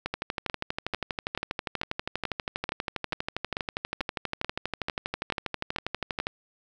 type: two click trains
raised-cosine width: 0.3 ms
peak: -13 / -13 dBFS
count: 77 / 15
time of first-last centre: 0.14-6.269 / 0.06-6.2 s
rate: 12.4 / 2.28 Hz
effects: none